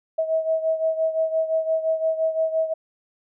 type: beating tone pair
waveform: sine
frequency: 641 / 646.8 Hz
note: E5 / E5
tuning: -49 / -33 cents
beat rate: 5.8 Hz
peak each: -21 / -26 dBFS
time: 0.18-2.74 s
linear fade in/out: 10 ms
effects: none